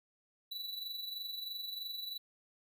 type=tone with amplitude modulation; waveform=square; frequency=3951 Hz; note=B7; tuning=in tune; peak=-38 dBFS; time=0.51-2.18 s; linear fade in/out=10 ms; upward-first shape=sine; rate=23.1 Hz; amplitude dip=55%; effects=none